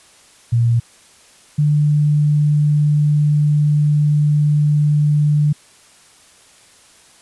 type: tone pair in turn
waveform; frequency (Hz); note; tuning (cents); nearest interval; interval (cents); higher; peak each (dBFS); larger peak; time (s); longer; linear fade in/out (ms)
sine; 117.9 / 148.54; A#2 / D3; +20 / +20; major third; 400; second; -11; neither; 0.52-0.8 / 1.58-5.53; second; 10
effects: white hiss -48 dBFS RMS until 7.21 s + resampled to 24000 Hz